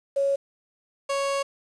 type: tone pair in turn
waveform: sine / 30% pulse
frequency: 554.4 / 554.4 Hz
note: C#5 / C#5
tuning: 0 / 0 cents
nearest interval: unison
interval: 0 cents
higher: neither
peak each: -20 / -21 dBFS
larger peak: first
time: 0.16-0.36 / 1.09-1.43 s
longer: second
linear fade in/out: 10 ms
effects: resampled to 22050 Hz + 8-bit